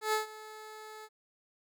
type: tone with ADSR envelope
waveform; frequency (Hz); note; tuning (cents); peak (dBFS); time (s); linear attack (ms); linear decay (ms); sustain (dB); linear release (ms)
15% pulse; 432.1; A4; -31; -20; 0.01-1.09; 120; 130; -19; 48
effects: none